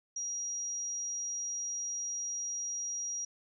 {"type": "tone", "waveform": "sine", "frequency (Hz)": 5730, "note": "F8", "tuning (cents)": 44, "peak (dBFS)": -34, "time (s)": [0.16, 3.25], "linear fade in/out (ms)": 5, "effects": []}